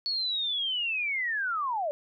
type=linear sweep; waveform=sine; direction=down; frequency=4435 to 562 Hz; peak=-27 dBFS; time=0.06-1.91 s; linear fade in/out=0 ms; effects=none